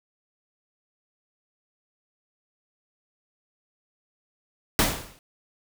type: noise with exponential decay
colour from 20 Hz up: pink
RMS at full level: -17 dBFS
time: 4.79-5.19 s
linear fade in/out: 1 ms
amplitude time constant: 85 ms
effects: none